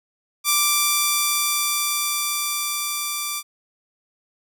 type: tone with level ramp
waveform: 5% pulse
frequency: 1174.7 Hz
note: D6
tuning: in tune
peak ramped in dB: -4 to -13 dBFS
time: 0.44-3.43 s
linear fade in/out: 50 ms
effects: none